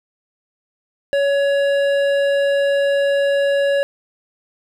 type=tone with hard clipping; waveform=sine; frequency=561 Hz; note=C#5; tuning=21 cents sharp; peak=-16 dBFS; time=1.13-3.83 s; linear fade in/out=0 ms; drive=11 dB; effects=none